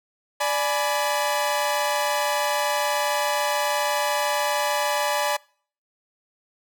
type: chord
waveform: sawtooth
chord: G# diminished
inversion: second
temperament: equal with one note detuned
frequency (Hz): 587.3 / 841.7 / 987.8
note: D5 / G#5 / B5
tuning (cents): 0 / +23 / 0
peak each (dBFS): -21 / -22 / -24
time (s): 0.4-5.37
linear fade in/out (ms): 10
effects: noise-tail reverb RT60 0.5 s tail -25 dB re dry

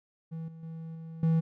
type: tone with level steps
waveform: triangle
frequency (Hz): 162.6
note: E3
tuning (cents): -23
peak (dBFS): -33 / -42 / -36 / -38 / -20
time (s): 0.31-1.41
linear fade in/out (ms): 20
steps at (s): 0.48 / 0.63 / 0.95 / 1.23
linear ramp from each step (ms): 2
effects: none

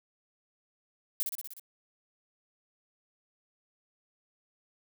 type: noise with echo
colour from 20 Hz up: violet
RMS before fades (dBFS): -30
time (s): 1.2-1.23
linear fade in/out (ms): 0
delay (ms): 61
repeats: 6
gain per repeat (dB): -3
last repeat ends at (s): 1.596
effects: none

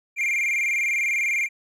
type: tone with vibrato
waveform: triangle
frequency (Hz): 2247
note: C#7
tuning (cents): +23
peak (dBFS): -19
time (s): 0.16-1.49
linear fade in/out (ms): 50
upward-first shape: square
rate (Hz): 20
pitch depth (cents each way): 94
effects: none

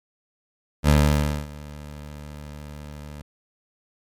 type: tone with ADSR envelope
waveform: 20% pulse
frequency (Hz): 74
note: D2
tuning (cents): +14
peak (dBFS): -8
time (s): 0.83-3.22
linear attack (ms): 56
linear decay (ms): 580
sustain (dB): -23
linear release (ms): 4
effects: MP3 96 kbps

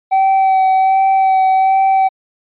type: tone with vibrato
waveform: triangle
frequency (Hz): 766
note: G5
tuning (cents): -40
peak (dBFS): -7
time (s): 0.11-2.09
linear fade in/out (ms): 20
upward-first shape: sine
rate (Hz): 1.3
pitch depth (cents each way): 15
effects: resampled to 8000 Hz

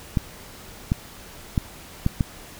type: clicks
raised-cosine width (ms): 5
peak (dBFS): -7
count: 5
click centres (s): 0.172 / 0.919 / 1.578 / 2.064 / 2.208
effects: pink hiss -43 dBFS RMS until 2.59 s

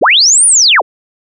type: linear two-way sweep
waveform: sine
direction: up then down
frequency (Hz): 131.7 to 9700 to 269.9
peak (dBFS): -4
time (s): 0.01-0.82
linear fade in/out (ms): 20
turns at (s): 0.46
effects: none

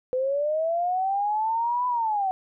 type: linear two-way sweep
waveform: sine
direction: up then down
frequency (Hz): 502 to 1000 to 742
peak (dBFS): -22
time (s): 0.13-2.31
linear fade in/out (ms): 0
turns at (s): 1.87
effects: none

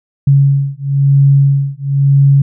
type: beating tone pair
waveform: sine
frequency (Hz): 138.59 / 139.59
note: C#3 / C#3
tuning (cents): 0 / +12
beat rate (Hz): 1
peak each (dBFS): -10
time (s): 0.27-2.42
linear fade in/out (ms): 5
effects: none

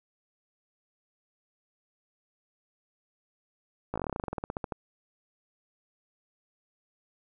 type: slowing click train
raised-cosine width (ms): 1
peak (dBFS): -18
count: 20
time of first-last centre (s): 3.94-4.722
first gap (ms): 17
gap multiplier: 1.09
effects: none

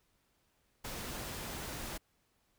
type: noise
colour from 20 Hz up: pink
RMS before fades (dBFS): -42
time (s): 0.84-1.98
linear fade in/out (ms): 10
effects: pink hiss -75 dBFS RMS until 2.58 s

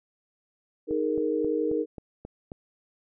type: chord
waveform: sine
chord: D# suspended fourth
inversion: none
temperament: equal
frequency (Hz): 311.1 / 415.3 / 466.2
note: D#4 / G#4 / A#4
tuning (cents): 0 / 0 / 0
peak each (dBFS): -28 / -30 / -27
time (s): 0.87-1.86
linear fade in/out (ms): 50
type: click train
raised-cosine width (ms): 2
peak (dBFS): -25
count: 7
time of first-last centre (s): 0.91-2.519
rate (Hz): 3.73
effects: none

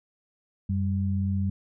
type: tone pair together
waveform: sine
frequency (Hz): 92.5 / 196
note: F#2 / G3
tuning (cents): 0 / 0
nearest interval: octave + minor second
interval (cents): 1300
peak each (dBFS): -25 / -28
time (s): 0.69-1.5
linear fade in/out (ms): 5
effects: none

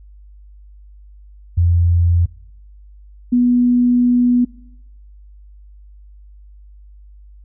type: tone pair in turn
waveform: sine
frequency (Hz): 86 / 244.8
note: F2 / B3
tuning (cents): -26 / -15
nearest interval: octave + tritone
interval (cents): 1811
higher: second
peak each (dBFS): -10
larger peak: neither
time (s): 1.57-2.26 / 3.32-4.45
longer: second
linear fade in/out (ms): 10
effects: noise-tail reverb RT60 0.9 s tail -24 dB re dry + added 50 Hz sine -39 dBFS peak until 7.44 s

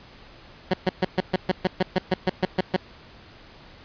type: tone bursts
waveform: 15% pulse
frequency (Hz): 185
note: F#3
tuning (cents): 0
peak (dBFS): -12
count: 14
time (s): 0.71-2.764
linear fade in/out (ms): 2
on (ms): 26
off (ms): 130
effects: pink hiss -48 dBFS RMS until 3.84 s + resampled to 11025 Hz

